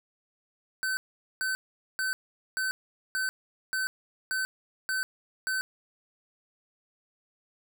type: tone bursts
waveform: square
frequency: 1529 Hz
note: G6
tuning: 44 cents flat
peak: -28 dBFS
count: 9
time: 0.83-5.61 s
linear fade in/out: 0 ms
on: 140 ms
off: 440 ms
effects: none